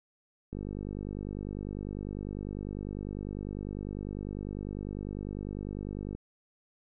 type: click train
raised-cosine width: 3 ms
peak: -25 dBFS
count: 282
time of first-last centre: 0.53-6.15 s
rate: 50 Hz
effects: none